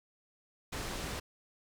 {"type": "low-pass noise", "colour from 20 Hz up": "pink", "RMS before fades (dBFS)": -39, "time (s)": [0.72, 1.2], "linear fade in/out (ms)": 10, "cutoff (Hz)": 8900, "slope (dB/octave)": 12, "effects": []}